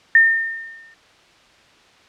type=tone with exponential decay; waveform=sine; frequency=1815 Hz; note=A#6; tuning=47 cents flat; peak=-6 dBFS; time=0.15-0.94 s; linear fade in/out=2 ms; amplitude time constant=170 ms; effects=white hiss -51 dBFS RMS until 2.08 s + low-pass 4000 Hz 12 dB/octave